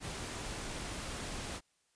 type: noise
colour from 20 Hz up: pink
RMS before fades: -41 dBFS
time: 0-1.61 s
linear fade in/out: 50 ms
effects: white hiss -75 dBFS RMS until 1.95 s + resampled to 22050 Hz